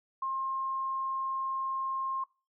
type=tone; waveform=sine; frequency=1065 Hz; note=C6; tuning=30 cents sharp; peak=-30 dBFS; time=0.22-2.24 s; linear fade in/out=5 ms; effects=noise-tail reverb RT60 0.3 s tail -22 dB re dry